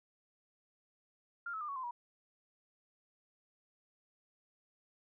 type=tone with pitch steps; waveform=sine; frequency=1396.9 / 1295.8 / 1202.1 / 1115.1 / 1034.5 / 959.6 Hz; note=F6 / E6 / D6 / C#6 / C6 / A#5; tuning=0 / -30 / +40 / +10 / -20 / +50 cents; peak=-38 dBFS; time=1.46-1.91 s; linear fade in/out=5 ms; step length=75 ms; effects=none